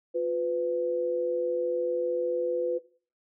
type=tone pair together; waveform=sine; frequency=354.3 / 501 Hz; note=F4 / B4; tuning=+25 / +25 cents; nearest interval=tritone; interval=600 cents; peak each=-31 / -26 dBFS; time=0.14-2.79 s; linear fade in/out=20 ms; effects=noise-tail reverb RT60 0.4 s tail -17 dB re dry